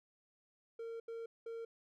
triangle tone bursts at uneven times, 458.5 Hz, A#4, 29 cents flat, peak -40 dBFS, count 3, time 0.79-1 / 1.08-1.26 / 1.46-1.65 s, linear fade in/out 5 ms, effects none

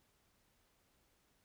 silence, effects pink hiss -75 dBFS RMS until 1.44 s

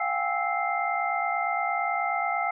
sine tone cluster, 699 / 767 / 816 / 1311 / 2093 Hz, F5 / G5 / G#5 / E6 / C7, +1 / -38 / -31 / -10 / 0 cents, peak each -31 dBFS, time 0-2.51 s, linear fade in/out 5 ms, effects none

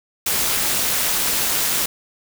white noise with amplitude modulation, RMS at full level -17 dBFS, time 0.26-1.86 s, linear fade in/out 5 ms, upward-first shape sine, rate 292 Hz, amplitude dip 70%, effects none

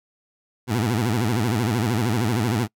20% pulse tone with vibrato, 113.8 Hz, A#2, 41 cents flat, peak -15 dBFS, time 0.67-2.68 s, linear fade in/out 50 ms, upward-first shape sine, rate 13 Hz, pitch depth 190 cents each way, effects noise-tail reverb RT60 0.1 s tail -26 dB re dry

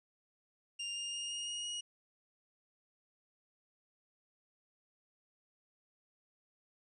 sawtooth tone with pitch steps, 2800 / 2818 / 2836 / 2854 / 2872 / 2890 Hz, F7 / F7 / F7 / F7 / F7 / F#7, +4 / +15 / +26 / +37 / +48 / -41 cents, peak -35 dBFS, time 0.79-1.81 s, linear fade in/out 10 ms, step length 170 ms, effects resampled to 22050 Hz

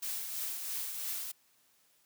blue noise with tremolo, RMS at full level -36 dBFS, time 0.02-1.32 s, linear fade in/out 10 ms, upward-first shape triangle, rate 3 Hz, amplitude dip 45%, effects white hiss -69 dBFS RMS until 2.05 s + high-pass 80 Hz 12 dB/octave

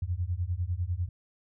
sine beating tone pair, 83.8 / 93.8 Hz, E2 / F#2, +29 / +24 cents, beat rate 10 Hz, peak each -31 dBFS, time 0.02-1.09 s, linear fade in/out 5 ms, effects none

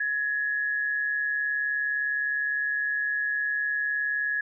sine tone pair together, 1678.4 / 1818 Hz, G#6 / A#6, +18 / -44 cents, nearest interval minor second, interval 138 cents, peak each -25 / -35 dBFS, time 0-4.41 s, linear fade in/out 5 ms, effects none

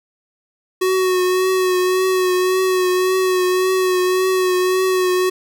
square tone with vibrato, 370 Hz, F#4, in tune, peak -15 dBFS, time 0.81-5.3 s, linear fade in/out 10 ms, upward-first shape triangle, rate 1.8 Hz, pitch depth 31 cents each way, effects 9-bit

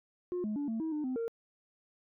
sine tone with pitch steps, 357.8 / 212.4 / 288.2 / 224.6 / 320.2 / 301.2 / 256.9 / 460.7 Hz, F4 / G#3 / D4 / A3 / D#4 / D4 / C4 / A#4, +42 / +39 / -33 / +36 / +50 / +44 / -32 / -20 cents, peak -30 dBFS, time 0.32-1.28 s, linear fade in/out 0 ms, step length 120 ms, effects tanh soft clip ceiling -30 dBFS

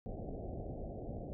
pink low-pass noise, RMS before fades -43 dBFS, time 0.06-1.33 s, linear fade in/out 0 ms, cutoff 750 Hz, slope 96 dB/octave, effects none

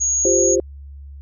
sine tone, 6645 Hz, G#8, in tune, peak -16 dBFS, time 0-0.56 s, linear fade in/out 20 ms
sine chord, F suspended second, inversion none, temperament just, 349.2 / 392.9 / 523.8 Hz, F4 / G4 / C5, 0 / +4 / +2 cents, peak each -19 dBFS, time 0.25-0.6 s, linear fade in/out 2 ms
effects added 70 Hz sine -34 dBFS peak until 1.21 s

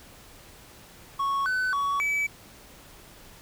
triangle tone with pitch steps, 1106 / 1509 / 1124 / 2295 Hz, C#6 / F#6 / C#6 / D7, -4 / +34 / +24 / -40 cents, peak -22 dBFS, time 1.19-2.27 s, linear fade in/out 10 ms, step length 270 ms, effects pink hiss -50 dBFS RMS until 3.41 s

